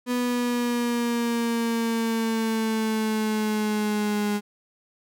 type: exponential sweep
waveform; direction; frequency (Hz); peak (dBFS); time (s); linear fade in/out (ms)
35% pulse; down; 247.1 to 206.2; -21; 0.06-4.41; 50
effects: none